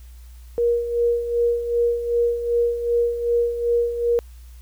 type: tone with tremolo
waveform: sine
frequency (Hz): 473.6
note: A#4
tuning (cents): +27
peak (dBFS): -15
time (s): 0.58-4.19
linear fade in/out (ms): 0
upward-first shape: sine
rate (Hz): 2.6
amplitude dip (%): 65
effects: added 60 Hz sine -39 dBFS peak until 4.61 s + white hiss -56 dBFS RMS until 4.61 s